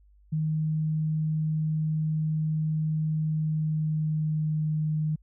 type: tone with pitch glide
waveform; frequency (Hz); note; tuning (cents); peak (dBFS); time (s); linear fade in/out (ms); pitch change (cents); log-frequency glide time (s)
sine; 155.8 to 154.28; D#3 to D#3; +3 to -14; -24; 0.32-5.16; 10; -17; 3.18-4.63
effects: added 50 Hz sine -55 dBFS peak until 5.22 s